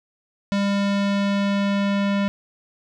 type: tone with low-pass filter sweep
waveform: square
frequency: 200 Hz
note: G3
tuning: 35 cents sharp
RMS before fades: -21 dBFS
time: 0.52-2.28 s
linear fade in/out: 0 ms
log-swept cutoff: 4700 to 3100 Hz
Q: 1.1
effects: none